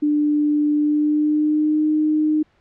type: tone with pitch glide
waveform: sine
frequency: 296.9 to 306.7 Hz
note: D4 to D#4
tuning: +19 to -25 cents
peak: -15 dBFS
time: 0.02-2.43 s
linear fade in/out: 10 ms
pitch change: +56 cents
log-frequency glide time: 0.75-1.87 s
effects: pink hiss -60 dBFS RMS until 2.6 s + low-pass 3000 Hz 12 dB/octave